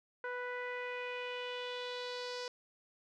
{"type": "tone with low-pass filter sweep", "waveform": "sawtooth", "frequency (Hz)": 493.9, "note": "B4", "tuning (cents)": 0, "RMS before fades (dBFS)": -41, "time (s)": [0.24, 2.48], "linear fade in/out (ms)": 2, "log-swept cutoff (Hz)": [1600, 5100], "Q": 3.3, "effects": []}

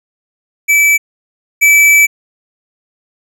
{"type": "tone pair in turn", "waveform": "square", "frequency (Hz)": [2308, 2308], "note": ["D7", "D7"], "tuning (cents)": [-31, -31], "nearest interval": "unison", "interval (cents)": 0, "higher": "neither", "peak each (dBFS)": [-7, -5], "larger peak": "second", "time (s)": [[0.68, 0.98], [1.61, 2.07]], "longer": "second", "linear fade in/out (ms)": 20, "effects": []}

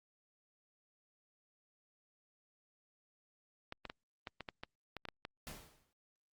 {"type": "clicks", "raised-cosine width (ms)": 0.3, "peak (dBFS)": -27, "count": 11, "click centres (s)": [3.724, 3.853, 3.899, 4.272, 4.407, 4.488, 4.635, 4.967, 5.053, 5.087, 5.251]}
{"type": "noise with exponential decay", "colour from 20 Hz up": "pink", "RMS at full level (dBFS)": -45, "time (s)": [5.47, 5.93], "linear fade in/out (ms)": 0, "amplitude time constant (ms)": 100}
{"effects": ["Opus 48 kbps"]}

